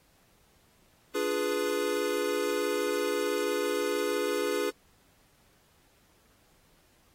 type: chord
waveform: square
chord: D diminished seventh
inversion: none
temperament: equal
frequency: 293.7 / 349.2 / 415.3 / 493.9 Hz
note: D4 / F4 / Ab4 / Cb5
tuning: 0 / 0 / 0 / 0 cents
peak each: -37 / -36 / -31 / -33 dBFS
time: 1.14-4.71 s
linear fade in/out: 20 ms
effects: pink hiss -65 dBFS RMS until 7.14 s + AAC 48 kbps